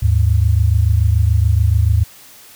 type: tone pair together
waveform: sine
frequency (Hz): 77.12 / 104.1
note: D#2 / G#2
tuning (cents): -15 / +5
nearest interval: perfect fourth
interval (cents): 520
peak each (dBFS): -13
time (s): 0.02-2.04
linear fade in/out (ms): 10
effects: white hiss -42 dBFS RMS until 2.55 s